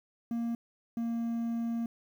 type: tone pair in turn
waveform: triangle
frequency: 233.1 / 231.9 Hz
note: A#3 / A#3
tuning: 0 / -9 cents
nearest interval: unison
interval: 9 cents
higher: first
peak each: -28 dBFS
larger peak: neither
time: 0.31-0.55 / 0.97-1.86 s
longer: second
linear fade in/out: 2 ms
effects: 10-bit